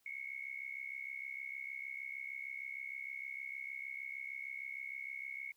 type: tone with amplitude modulation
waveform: sine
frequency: 2197 Hz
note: C#7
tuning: 16 cents flat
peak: -38 dBFS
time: 0.06-5.52 s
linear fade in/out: 2 ms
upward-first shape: sine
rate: 66.5 Hz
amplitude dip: 85%
effects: white hiss -75 dBFS RMS until 5.56 s